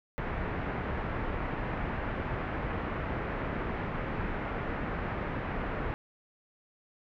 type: low-pass noise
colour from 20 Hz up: pink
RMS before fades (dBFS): -34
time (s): 0.18-5.94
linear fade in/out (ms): 0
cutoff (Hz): 2100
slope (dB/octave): 24
effects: none